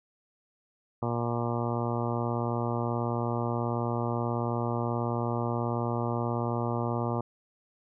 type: harmonic tone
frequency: 118.5 Hz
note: A#2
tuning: 29 cents sharp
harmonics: 1 / 2 / 3 / 4 / 5 / 6 / 7 / 8 / 9 / 10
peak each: -31 / -34 / -36 / -37 / -38 / -39 / -39 / -40 / -41 / -41 dBFS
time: 1.02-7.21 s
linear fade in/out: 5 ms
effects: none